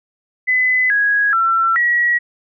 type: tone with pitch steps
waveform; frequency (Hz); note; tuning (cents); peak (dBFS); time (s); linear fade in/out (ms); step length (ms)
sine; 2014 / 1658 / 1347 / 1917; B6 / G#6 / E6 / A#6; +33 / -3 / +37 / +48; -12; 0.47-2.19; 20; 430
effects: none